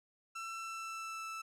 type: tone with pitch glide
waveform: 30% pulse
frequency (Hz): 1340 to 1320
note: E6 to E6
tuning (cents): +28 to +2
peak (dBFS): -38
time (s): 0.35-1.42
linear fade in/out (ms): 10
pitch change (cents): -26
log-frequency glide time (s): 0.52-1.26
effects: low-pass 10000 Hz 12 dB/octave